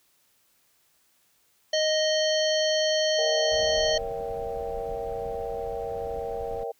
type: harmonic tone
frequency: 622.3 Hz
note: D#5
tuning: in tune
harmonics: 1 / 3 / 5 / 7 / 9 / 10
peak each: -23 / -33 / -30 / -30 / -37 / -38 dBFS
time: 1.73-3.98 s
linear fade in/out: 5 ms
type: chord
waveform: sine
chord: A# diminished seventh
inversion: none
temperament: equal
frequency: 466.2 / 554.4 / 659.3 / 784 Hz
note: A#4 / C#5 / E5 / G5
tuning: 0 / 0 / 0 / 0 cents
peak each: -32 / -37 / -37 / -36 dBFS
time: 3.18-6.72 s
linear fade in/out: 10 ms
type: noise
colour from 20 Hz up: brown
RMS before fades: -42 dBFS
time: 3.51-6.64 s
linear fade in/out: 10 ms
effects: white hiss -66 dBFS RMS until 6.79 s